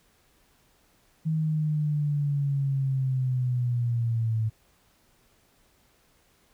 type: linear sweep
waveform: sine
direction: down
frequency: 159.4 to 109.6 Hz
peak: -23 dBFS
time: 1.25-4.5 s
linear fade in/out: 20 ms
effects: pink hiss -64 dBFS RMS until 6.53 s